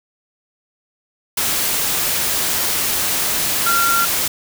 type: tone in noise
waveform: sine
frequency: 1379 Hz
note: F6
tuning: 22 cents flat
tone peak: -15 dBFS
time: 3.66-4.05 s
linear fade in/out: 5 ms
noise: white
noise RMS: -19 dBFS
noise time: 1.37-4.28 s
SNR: +1 dB
effects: none